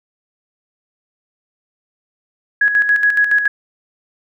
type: tone with tremolo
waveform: sine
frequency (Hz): 1669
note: G#6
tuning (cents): +8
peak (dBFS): -9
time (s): 2.61-3.48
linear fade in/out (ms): 5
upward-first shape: square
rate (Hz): 7.1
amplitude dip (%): 55
effects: none